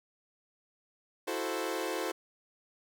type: chord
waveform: sawtooth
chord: F# half-diminished seventh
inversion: third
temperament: equal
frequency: 329.6 / 370 / 440 / 523.3 Hz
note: E4 / F#4 / A4 / C5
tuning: 0 / 0 / 0 / 0 cents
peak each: -34 dBFS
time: 1.27-2.12 s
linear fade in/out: 10 ms
effects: none